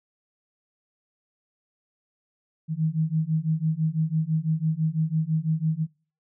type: beating tone pair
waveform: sine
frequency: 155.56 / 161.56 Hz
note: D#3 / E3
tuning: 0 / -35 cents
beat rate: 6 Hz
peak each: -25 dBFS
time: 2.68-5.87 s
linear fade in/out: 50 ms
effects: noise-tail reverb RT60 0.4 s tail -24 dB re dry